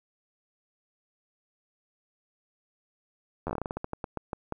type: slowing click train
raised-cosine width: 1 ms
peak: -18 dBFS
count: 17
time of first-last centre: 3.47-4.524 s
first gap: 11 ms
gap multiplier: 1.21
effects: 10-bit